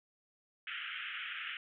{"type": "band-pass noise", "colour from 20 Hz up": "white", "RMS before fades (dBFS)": -42, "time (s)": [0.67, 1.57], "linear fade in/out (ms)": 2, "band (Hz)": [1300, 3200], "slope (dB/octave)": 96, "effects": []}